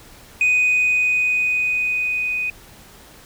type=tone with level ramp; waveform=sine; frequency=2492 Hz; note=D#7; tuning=2 cents sharp; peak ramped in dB=-11 to -20 dBFS; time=0.41-2.5 s; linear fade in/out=2 ms; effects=tanh soft clip ceiling -12 dBFS + pink hiss -45 dBFS RMS until 3.25 s